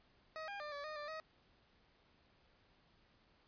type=tone with pitch steps; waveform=20% pulse; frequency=632 / 806 / 597 / 573 / 615 / 591 / 632 Hz; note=D#5 / G5 / D5 / D5 / D#5 / D5 / D#5; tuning=+27 / +48 / +28 / -43 / -20 / +11 / +27 cents; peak=-39 dBFS; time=0.36-1.2 s; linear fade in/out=0 ms; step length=120 ms; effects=pink hiss -71 dBFS RMS until 3.47 s + resampled to 11025 Hz